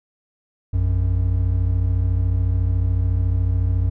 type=tone pair together; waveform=triangle; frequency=57.87 / 91.8 Hz; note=A#1 / F#2; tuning=-12 / -13 cents; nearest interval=minor sixth; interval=799 cents; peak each=-19 / -16 dBFS; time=0.73-3.9 s; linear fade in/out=10 ms; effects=none